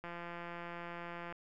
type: click train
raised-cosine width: 0.5 ms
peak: -30 dBFS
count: 222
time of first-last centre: 0.04-1.325 s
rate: 172 Hz
effects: none